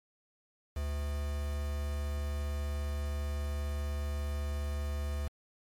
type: tone with quantisation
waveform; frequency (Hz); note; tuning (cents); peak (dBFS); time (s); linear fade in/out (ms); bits
triangle; 72.5; D2; -22; -30; 0.76-5.28; 5; 7
effects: MP3 64 kbps